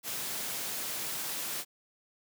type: high-pass noise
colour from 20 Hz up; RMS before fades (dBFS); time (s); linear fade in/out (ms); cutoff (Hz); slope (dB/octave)
white; -36; 0.03-1.65; 50; 100; 24
effects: none